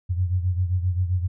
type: beating tone pair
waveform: sine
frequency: 89.3 / 96.9 Hz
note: F2 / G2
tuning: +39 / -20 cents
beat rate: 7.6 Hz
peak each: -21 / -27 dBFS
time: 0.09-1.28 s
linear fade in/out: 20 ms
effects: none